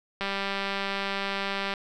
click train, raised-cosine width 0.3 ms, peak -14 dBFS, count 302, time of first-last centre 0.21-1.738 s, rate 197 Hz, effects none

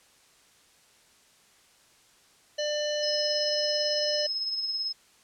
harmonic tone, 596 Hz, D5, 25 cents sharp, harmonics 1 / 3 / 5 / 7 / 9 / 10, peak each -28 / -39 / -36 / -36 / -45 / -40 dBFS, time 2.58-4.27 s, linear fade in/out 10 ms
sine tone with tremolo, 5170 Hz, E8, 34 cents flat, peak -26 dBFS, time 3.02-4.93 s, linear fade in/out 20 ms, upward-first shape sine, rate 18 Hz, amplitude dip 40%
effects white hiss -60 dBFS RMS until 5.23 s + low-pass 9000 Hz 12 dB/octave

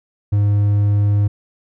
triangle tone, 102.5 Hz, G#2, 22 cents flat, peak -10 dBFS, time 0.32-1.28 s, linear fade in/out 10 ms, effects none

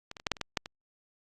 clicks, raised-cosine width 0.2 ms, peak -23 / -24 / -29 / -11 / -8 / -27 / -14 / -10 / -23 dBFS, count 9, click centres 0.114 / 0.168 / 0.199 / 0.268 / 0.317 / 0.368 / 0.413 / 0.572 / 0.659 s, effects Opus 48 kbps

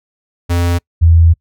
square / sine tone pair in turn, 86.7 / 82.95 Hz, F2 / E2, -12 / +11 cents, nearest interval minor second, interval 77 cents, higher first, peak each -12 / -4 dBFS, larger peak second, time 0.49-0.79 / 1.01-1.34 s, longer second, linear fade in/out 20 ms, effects noise-tail reverb RT60 0.1 s tail -26 dB re dry

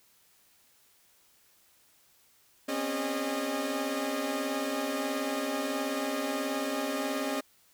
sawtooth tone cluster, 255.5 / 274 / 409 / 611 Hz, C4 / C#4 / G#4 / D#5, -41 / -20 / -26 / -32 cents, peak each -35 / -29 / -35 / -31 dBFS, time 2.68-7.41 s, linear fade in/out 10 ms, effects white hiss -64 dBFS RMS until 7.73 s

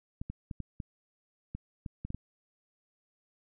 clicks, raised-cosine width 5 ms, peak -25 dBFS, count 10, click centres 0.215 / 0.3 / 0.512 / 0.603 / 0.802 / 1.55 / 1.862 / 2.05 / 2.104 / 2.146 s, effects none

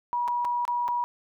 sine tone with dropouts, 965 Hz, B5, 40 cents flat, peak -24 dBFS, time 0.13-1.04 s, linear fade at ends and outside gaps 0 ms, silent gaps 0.278-0.283 / 0.447-0.451 / 0.652-0.679 / 0.88-0.886 s, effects none

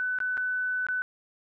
sine tone with dropouts, 1500 Hz, F#6, 23 cents sharp, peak -26 dBFS, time 0-1.02 s, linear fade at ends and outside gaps 0 ms, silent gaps 0.187-0.203 / 0.371-0.377 / 0.867-0.886 s, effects none

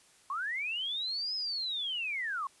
sine linear two-way sweep, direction up then down, 1046.5 to 5160 to 1046.5 Hz, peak -32 dBFS, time 0.3-2.47 s, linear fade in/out 2 ms, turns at 1.35 s, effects white hiss -62 dBFS RMS until 2.6 s + resampled to 24000 Hz

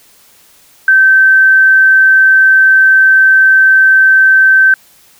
sine tone, 1548 Hz, G6, 22 cents flat, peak -3 dBFS, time 0.88-4.74 s, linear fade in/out 2 ms, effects white hiss -45 dBFS RMS until 5.19 s

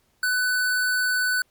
square tone, 1497 Hz, F#6, 20 cents sharp, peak -21 dBFS, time 0.23-1.42 s, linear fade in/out 2 ms, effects pink hiss -66 dBFS RMS until 1.5 s + MP3 96 kbps

